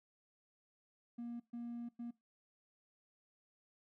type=tone bursts at uneven times; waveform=triangle; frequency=236.9 Hz; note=A#3; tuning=28 cents sharp; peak=-39 dBFS; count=3; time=1.18-1.4 / 1.53-1.89 / 1.99-2.11 s; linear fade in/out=10 ms; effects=noise-tail reverb RT60 0.2 s tail -22 dB re dry + tanh soft clip ceiling -37 dBFS